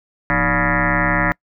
sine tone with frequency modulation, 987.8 Hz, B5, in tune, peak -14 dBFS, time 0.3-1.32 s, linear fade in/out 0 ms, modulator 136 Hz, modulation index 7.5, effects noise-tail reverb RT60 0.1 s tail -26 dB re dry

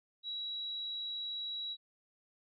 sine tone, 3887 Hz, B7, 28 cents flat, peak -37 dBFS, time 0.23-1.77 s, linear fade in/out 50 ms, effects none

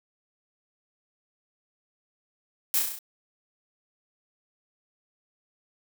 blue noise with echo, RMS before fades -24 dBFS, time 2.74-2.79 s, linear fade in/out 0 ms, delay 33 ms, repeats 6, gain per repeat -3 dB, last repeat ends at 2.988 s, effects none

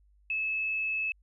sine tone, 2601 Hz, E7, 24 cents flat, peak -28 dBFS, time 0.3-1.12 s, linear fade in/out 2 ms, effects added 50 Hz sine -60 dBFS peak until 1.22 s

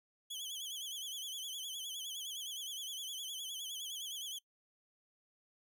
sawtooth tone with vibrato, 3211 Hz, G7, 41 cents sharp, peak -38 dBFS, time 0.3-4.39 s, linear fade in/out 10 ms, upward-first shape sine, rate 9.7 Hz, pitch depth 110 cents each way, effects noise-tail reverb RT60 0.1 s tail -23 dB re dry

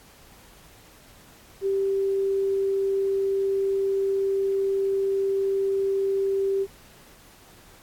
sine tone, 390.8 Hz, G4, 5 cents flat, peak -21 dBFS, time 1.61-6.67 s, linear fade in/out 50 ms, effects pink hiss -52 dBFS RMS until 7.82 s + AAC 64 kbps

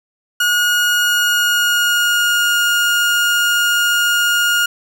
30% pulse tone with pitch glide, 1442 to 1423.8 Hz, F#6 to F6, -45 to +33 cents, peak -10 dBFS, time 0.4-4.66 s, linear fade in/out 5 ms, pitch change -22 cents, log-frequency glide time 0.94-2.6 s, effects none

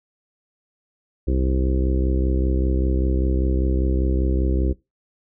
harmonic tone, 65.1 Hz, C2, 8 cents flat, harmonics 1 / 2 / 3 / 4 / 5 / 6 / 7 / 8, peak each -19 / -30 / -31 / -31 / -27 / -30 / -38 / -36 dBFS, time 1.27-4.73 s, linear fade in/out 10 ms, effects noise-tail reverb RT60 0.2 s tail -19 dB re dry

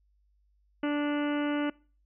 harmonic tone, 292.7 Hz, D4, 6 cents flat, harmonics 1 / 2 / 3 / 4 / 5 / 6 / 7 / 8 / 9 / 10, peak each -27 / -35 / -41 / -42 / -40 / -48 / -44 / -50 / -48 / -46 dBFS, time 0.83-1.7 s, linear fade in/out 5 ms, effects noise-tail reverb RT60 0.4 s tail -24 dB re dry + added 50 Hz sine -65 dBFS peak until 2.05 s

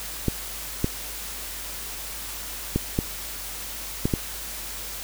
clicks, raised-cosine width 3 ms, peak -8 dBFS, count 6, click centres 0.283 / 0.844 / 2.76 / 2.989 / 4.055 / 4.138 s, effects added 50 Hz sine -42 dBFS peak until 5.03 s + white hiss -35 dBFS RMS until 5.03 s

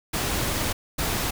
pink noise bursts at uneven times, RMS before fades -26 dBFS, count 2, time 0.13-0.73 / 0.98-1.31 s, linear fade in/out 10 ms, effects none

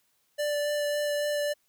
square tone with vibrato, 587.3 Hz, D5, in tune, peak -27 dBFS, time 0.38-1.54 s, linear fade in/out 20 ms, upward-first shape sine, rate 3.6 Hz, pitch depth 10 cents each way, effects white hiss -71 dBFS RMS until 1.68 s

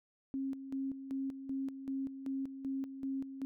sine tone with tremolo, 269.5 Hz, C#4, 49 cents flat, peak -34 dBFS, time 0.34-3.45 s, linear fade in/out 0 ms, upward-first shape square, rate 2.6 Hz, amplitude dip 65%, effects none

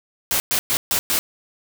white noise bursts at uneven times, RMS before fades -20 dBFS, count 5, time 0.31-0.4 / 0.51-0.59 / 0.7-0.77 / 0.91-0.99 / 1.1-1.19 s, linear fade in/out 0 ms, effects none

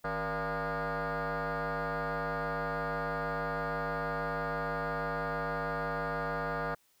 sine tone with frequency modulation, 370.8 Hz, F#4, 4 cents sharp, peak -29 dBFS, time 0.04-6.75 s, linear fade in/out 10 ms, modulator 211 Hz, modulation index 5.8, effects tanh soft clip ceiling -30 dBFS + white hiss -69 dBFS RMS until 7 s

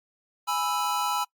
square chord, E major, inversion first, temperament equal, 830.6 / 987.8 / 1318.5 Hz, G#5 / B5 / E6, 0 / 0 / 0 cents, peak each -31 / -30 / -30 dBFS, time 0.47-1.25 s, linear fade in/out 20 ms, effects noise-tail reverb RT60 0.1 s tail -23 dB re dry + Opus 48 kbps

